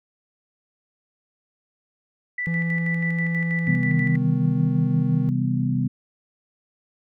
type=tone with tremolo; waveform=sine; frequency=1975.5 Hz; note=B6; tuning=in tune; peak=-24 dBFS; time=2.38-4.16 s; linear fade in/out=5 ms; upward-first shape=square; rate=6.2 Hz; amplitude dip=50%
type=tone with pitch glide; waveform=triangle; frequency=168.2 to 156.94 Hz; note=E3 to D#3; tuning=+35 to +15 cents; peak=-20 dBFS; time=2.47-5.29 s; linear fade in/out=0 ms; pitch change=-120 cents; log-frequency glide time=3.74-3.93 s
type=chord; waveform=sine; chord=C major seventh; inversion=none; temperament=equal with one note detuned; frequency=130.81 / 162.83 / 196 / 246.9 Hz; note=C3 / E3 / G3 / B3; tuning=0 / -21 / 0 / 0 cents; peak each=-23 / -28 / -27 / -25 dBFS; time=3.67-5.88 s; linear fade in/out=10 ms
effects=none